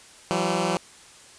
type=tone pair together; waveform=10% pulse; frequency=170 / 190.61 Hz; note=F3 / G3; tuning=-46 / -48 cents; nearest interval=major second; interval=198 cents; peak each=-17 dBFS; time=0.31-0.77 s; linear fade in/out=0 ms; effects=white hiss -49 dBFS RMS until 1.38 s + resampled to 22050 Hz